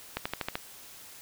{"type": "accelerating click train", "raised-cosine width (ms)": 0.3, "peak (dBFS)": -14, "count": 6, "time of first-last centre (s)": [0.17, 0.555], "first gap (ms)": 85, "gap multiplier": 0.95, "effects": ["white hiss -49 dBFS RMS until 1.21 s"]}